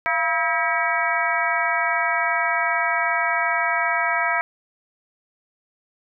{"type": "harmonic tone with a mistuned harmonic", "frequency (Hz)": 322.6, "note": "E4", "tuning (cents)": -37, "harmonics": [2, 3, 4, 5, 6, 7], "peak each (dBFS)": [-26, -26, -26, -26, -26, -26], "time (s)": [0.06, 4.41], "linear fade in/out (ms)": 0, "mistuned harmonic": 2, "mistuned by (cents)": 110, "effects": []}